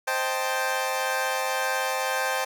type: chord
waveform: 20% pulse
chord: A half-diminished seventh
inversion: first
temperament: equal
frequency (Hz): 523.3 / 622.3 / 784 / 880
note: C5 / Eb5 / G5 / A5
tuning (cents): 0 / 0 / 0 / 0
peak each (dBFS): -24 / -29 / -24 / -27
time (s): 0.07-2.45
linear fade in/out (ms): 10
effects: none